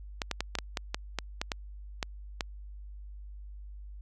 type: clicks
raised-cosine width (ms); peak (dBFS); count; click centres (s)
0.2; -13; 12; 0.218 / 0.313 / 0.406 / 0.553 / 0.587 / 0.772 / 0.945 / 1.187 / 1.415 / 1.518 / 2.028 / 2.408
effects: added 50 Hz sine -42 dBFS peak until 4.01 s